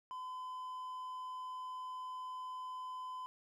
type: tone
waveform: triangle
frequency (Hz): 1016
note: B5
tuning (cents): +49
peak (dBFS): -40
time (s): 0.11-3.26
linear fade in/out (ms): 0
effects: none